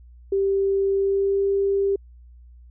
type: tone with pitch glide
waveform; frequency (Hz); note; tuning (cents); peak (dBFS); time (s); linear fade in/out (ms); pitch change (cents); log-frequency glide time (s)
sine; 392 to 395.4; G4 to G4; 0 to +15; -18; 0.32-1.96; 5; +15; 0.94-1.44
effects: added 60 Hz sine -44 dBFS peak until 2.7 s